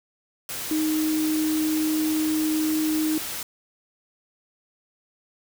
sine tone in noise, 311.1 Hz, D#4, in tune, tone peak -21 dBFS, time 0.71-3.18 s, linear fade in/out 2 ms, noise white, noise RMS -32 dBFS, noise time 0.49-3.43 s, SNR +8 dB, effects none

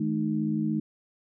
sine tone cluster, 158.3 / 215.6 / 308.9 Hz, D#3 / A3 / D#4, +30 / -35 / -12 cents, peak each -31 / -27 / -30 dBFS, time 0-0.8 s, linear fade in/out 5 ms, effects none

